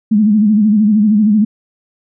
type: tone with vibrato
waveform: sine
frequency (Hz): 211.5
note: G#3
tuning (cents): +32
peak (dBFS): -7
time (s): 0.11-1.45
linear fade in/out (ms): 10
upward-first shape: sine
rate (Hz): 13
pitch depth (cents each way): 83
effects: none